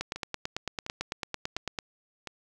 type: two click trains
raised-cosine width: 0.2 ms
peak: -20 / -14 dBFS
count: 4 / 17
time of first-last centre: 0.16-2.273 / 0.01-1.788 s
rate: 1.42 / 9 Hz
effects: none

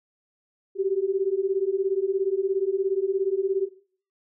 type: beating tone pair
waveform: sine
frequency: 377.2 / 394.2 Hz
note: F#4 / G4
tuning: +33 / +10 cents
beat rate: 17 Hz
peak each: -25 dBFS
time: 0.75-3.69 s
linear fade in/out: 50 ms
effects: noise-tail reverb RT60 0.5 s tail -19 dB re dry

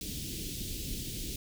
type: band-stop noise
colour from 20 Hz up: pink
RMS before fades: -38 dBFS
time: 0.01-1.36 s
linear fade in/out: 2 ms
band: 350 to 3000 Hz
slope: 24 dB/octave
effects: none

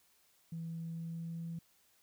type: tone with pitch glide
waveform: sine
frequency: 164.81 to 166.72 Hz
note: E3 to E3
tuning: 0 to +20 cents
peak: -38 dBFS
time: 0.52-1.59 s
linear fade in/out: 5 ms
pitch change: +20 cents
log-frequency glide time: 0.82-1.46 s
effects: tanh soft clip ceiling -34 dBFS + white hiss -70 dBFS RMS until 2.02 s

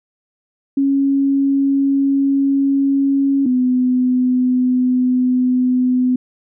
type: tone pair in turn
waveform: sine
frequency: 275.6 / 252.2 Hz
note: C#4 / B3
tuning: -10 / +36 cents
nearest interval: major second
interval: 154 cents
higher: first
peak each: -12 dBFS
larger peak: neither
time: 0.77-3.46 / 3.46-6.16 s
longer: second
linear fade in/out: 5 ms
effects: none

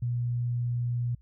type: tone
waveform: sine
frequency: 120.8 Hz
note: B2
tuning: 38 cents flat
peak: -26 dBFS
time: 0.02-1.15 s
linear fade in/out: 5 ms
effects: added 60 Hz sine -54 dBFS peak until 1.21 s

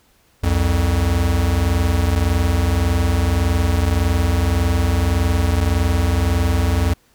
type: tone pair together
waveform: square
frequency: 64.9 / 86.63 Hz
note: C2 / F2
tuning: -13 / -13 cents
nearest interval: perfect fourth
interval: 500 cents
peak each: -20 / -17 dBFS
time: 0.43-6.94 s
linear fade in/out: 10 ms
effects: pink hiss -57 dBFS RMS until 7.14 s

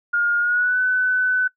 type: tone with pitch glide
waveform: sine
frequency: 1420 to 1504.4 Hz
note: F6 to F#6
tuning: +28 to +28 cents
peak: -16 dBFS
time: 0.13-1.48 s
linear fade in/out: 10 ms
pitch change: +100 cents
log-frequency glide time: 0.39-0.79 s
effects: noise-tail reverb RT60 0.1 s tail -21 dB re dry

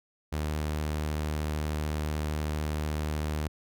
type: tone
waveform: sawtooth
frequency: 76.1 Hz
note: D#2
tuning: 38 cents flat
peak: -25 dBFS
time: 0.32-3.48 s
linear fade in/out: 10 ms
effects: none

